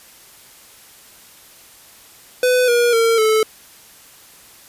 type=tone with pitch steps; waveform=square; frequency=501 / 478.4 / 456.8 / 436.1 Hz; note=B4 / A#4 / A#4 / A4; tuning=+25 / +45 / -35 / -15 cents; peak=-13 dBFS; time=2.43-3.43 s; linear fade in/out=2 ms; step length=250 ms; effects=white hiss -45 dBFS RMS until 4.68 s + resampled to 32000 Hz